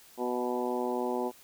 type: harmonic tone with a mistuned harmonic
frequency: 123.47 Hz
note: B2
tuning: in tune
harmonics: 2 / 3 / 4 / 5 / 6 / 7 / 8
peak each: -35 / -33 / -36 / -39 / -39 / -37 / -41 dBFS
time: 0.17-1.32 s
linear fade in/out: 50 ms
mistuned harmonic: 5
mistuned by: +17 cents
effects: white hiss -56 dBFS RMS until 1.43 s